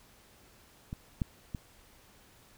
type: clicks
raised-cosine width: 5 ms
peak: -25 / -17 / -23 dBFS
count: 3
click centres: 0.929 / 1.218 / 1.548 s
effects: pink hiss -60 dBFS RMS until 2.57 s